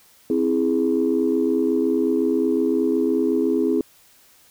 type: chord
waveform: sine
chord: C augmented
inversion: none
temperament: equal with one note detuned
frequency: 261.6 / 327.2 / 415.3 Hz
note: C4 / E4 / G#4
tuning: 0 / -13 / 0 cents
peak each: -21 dBFS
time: 0.3-3.81 s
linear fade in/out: 2 ms
effects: tanh soft clip ceiling -9 dBFS + white hiss -54 dBFS RMS until 4.5 s